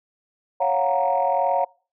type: chord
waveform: sine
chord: Gb major seventh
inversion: second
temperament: equal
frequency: 554.4 / 698.5 / 740 / 932.3 Hz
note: Db5 / F5 / Gb5 / Bb5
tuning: 0 / 0 / 0 / 0 cents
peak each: -23 dBFS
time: 0.6-1.65 s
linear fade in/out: 10 ms
effects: noise-tail reverb RT60 0.4 s tail -26 dB re dry + tanh soft clip ceiling -10 dBFS